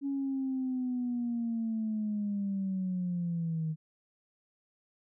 sine linear sweep, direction down, 280.1 to 155.56 Hz, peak -29 dBFS, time 0.01-3.76 s, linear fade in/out 50 ms, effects tanh soft clip ceiling -25 dBFS

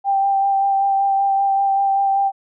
sine tone with vibrato, 787 Hz, G5, 7 cents sharp, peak -14 dBFS, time 0.04-2.32 s, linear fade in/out 50 ms, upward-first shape sine, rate 5.2 Hz, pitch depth 15 cents each way, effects none

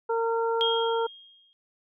harmonic tone, 458 Hz, A#4, 31 cents flat, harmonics 1 / 2 / 3, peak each -25 / -29 / -34 dBFS, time 0.09-1.07 s, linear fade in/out 10 ms
sine tone with exponential decay, 3243 Hz, G#7, 42 cents flat, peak -22 dBFS, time 0.61-1.53 s, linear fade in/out 0 ms, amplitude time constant 200 ms
effects none

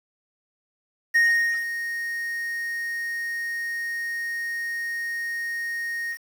triangle tone with ADSR envelope, 1860 Hz, A#6, 4 cents flat, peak -13 dBFS, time 1.14-6.18 s, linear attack 18 ms, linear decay 480 ms, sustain -12 dB, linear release 66 ms, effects 7-bit

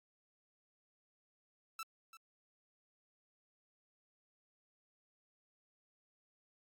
sawtooth tone with echo, 1325 Hz, E6, 9 cents sharp, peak -38 dBFS, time 1.79-1.83 s, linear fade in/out 2 ms, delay 340 ms, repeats 1, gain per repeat -13 dB, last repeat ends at 2.17 s, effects Opus 48 kbps

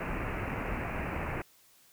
pink low-pass noise, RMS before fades -35 dBFS, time 0-1.42 s, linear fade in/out 5 ms, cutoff 2700 Hz, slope 96 dB/octave, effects white hiss -62 dBFS RMS until 1.92 s

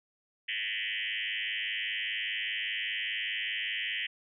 sine tone with frequency modulation, 2489 Hz, D#7, in tune, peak -31 dBFS, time 0.48-4.07 s, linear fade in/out 10 ms, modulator 105 Hz, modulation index 6.5, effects none

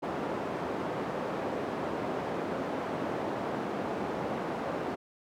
white band-pass noise, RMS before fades -34 dBFS, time 0.02-4.96 s, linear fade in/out 20 ms, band 170 to 680 Hz, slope 12 dB/octave, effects none

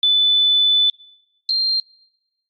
sine tone pair in turn, 3498 / 4182 Hz, A7 / C8, -11 / -2 cents, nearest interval minor third, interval 309 cents, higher second, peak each -12 / -16 dBFS, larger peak first, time 0.03-0.9 / 1.49-1.8 s, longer first, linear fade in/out 2 ms, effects noise-tail reverb RT60 1.0 s tail -24 dB re dry + AAC 48 kbps

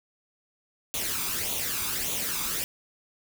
white noise with flanger, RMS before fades -30 dBFS, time 0.94-2.64 s, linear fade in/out 0 ms, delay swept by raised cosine 0.29 to 0.84 ms, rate 1.7 Hz, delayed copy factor +0.6, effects none

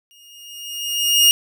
sawtooth tone with exponential growth, 2849 Hz, F7, 34 cents sharp, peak -5 dBFS, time 0.11-1.31 s, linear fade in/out 0 ms, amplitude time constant 260 ms, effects none

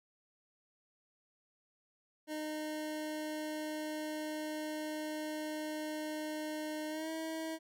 25% pulse tone with pitch glide, 307.2 to 321 Hz, D#4 to E4, -22 to -46 cents, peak -34 dBFS, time 2.27-7.59 s, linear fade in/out 50 ms, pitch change +76 cents, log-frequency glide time 6.89-7.1 s, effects none

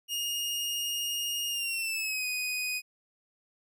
sawtooth tone with pitch glide, 2848 to 2494 Hz, F7 to D#7, +33 to +3 cents, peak -27 dBFS, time 0.08-2.82 s, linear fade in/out 50 ms, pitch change -230 cents, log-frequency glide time 1.49-2.26 s, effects none

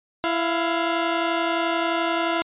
15% pulse tone pair together, 333.5 / 698.5 Hz, E4 / F5, +20 / 0 cents, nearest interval octave + minor second, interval 1280 cents, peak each -16 / -20 dBFS, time 0.24-2.42 s, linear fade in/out 0 ms, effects resampled to 8000 Hz

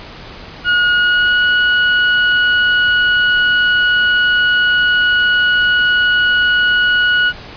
35% pulse tone with pitch glide, 1445 to 1460.9 Hz, F#6 to F#6, -41 to -22 cents, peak -8 dBFS, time 0.64-7.33 s, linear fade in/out 50 ms, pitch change +19 cents, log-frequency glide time 0.94-1.43 s, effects pink hiss -33 dBFS RMS until 7.56 s + resampled to 11025 Hz

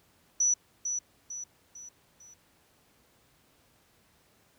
sine tone with echo, 5920 Hz, F#8, in tune, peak -22 dBFS, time 0.4-0.54 s, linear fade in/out 5 ms, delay 450 ms, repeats 4, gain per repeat -7 dB, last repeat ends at 2.34 s, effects pink hiss -65 dBFS RMS until 4.58 s + high-pass 60 Hz 12 dB/octave

